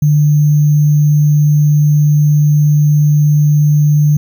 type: tone with sample-and-hold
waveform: sine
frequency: 148.6 Hz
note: D3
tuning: 21 cents sharp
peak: -6 dBFS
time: 0.02-4.17 s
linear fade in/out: 5 ms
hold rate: 6300 Hz
effects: none